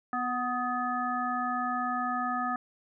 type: harmonic tone with a mistuned harmonic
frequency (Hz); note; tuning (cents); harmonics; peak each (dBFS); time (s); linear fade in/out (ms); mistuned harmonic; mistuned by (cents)
246.9; B3; 0; 1 / 3 / 5 / 7; -35 / -33 / -31 / -38; 0.13-2.56; 2; 5; +25
effects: none